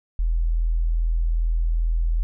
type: tone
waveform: sine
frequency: 41.23 Hz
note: E1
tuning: 1 cent sharp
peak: -18 dBFS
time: 0.19-2.23 s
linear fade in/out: 0 ms
effects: none